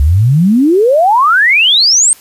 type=exponential sweep; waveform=sine; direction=up; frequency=66.2 to 8730 Hz; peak=-5 dBFS; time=0-2.13 s; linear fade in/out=0 ms; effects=white hiss -40 dBFS RMS until 2.2 s + resampled to 32000 Hz